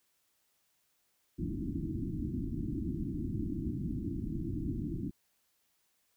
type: low-pass noise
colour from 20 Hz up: white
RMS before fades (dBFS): -36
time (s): 1.38-5.11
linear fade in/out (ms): 20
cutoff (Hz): 340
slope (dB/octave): 96
effects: white hiss -75 dBFS RMS until 6.16 s